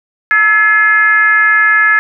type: tone with frequency modulation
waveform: sine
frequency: 1707 Hz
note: G#6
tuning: 47 cents sharp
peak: -6 dBFS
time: 0.31-1.99 s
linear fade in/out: 0 ms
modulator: 398 Hz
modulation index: 0.78
effects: none